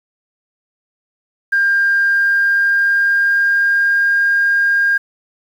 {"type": "tone with pitch glide", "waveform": "sine", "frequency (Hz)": [1600, 1612.1], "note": ["G6", "G6"], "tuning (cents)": [35, 48], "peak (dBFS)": -10, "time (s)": [1.52, 4.98], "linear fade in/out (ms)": 10, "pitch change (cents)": 13, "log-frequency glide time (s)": [2.12, 4.19], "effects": ["tanh soft clip ceiling -6 dBFS", "7-bit"]}